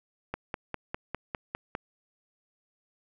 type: click train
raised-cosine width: 0.5 ms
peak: -17 dBFS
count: 8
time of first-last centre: 0.34-1.751 s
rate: 4.96 Hz
effects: none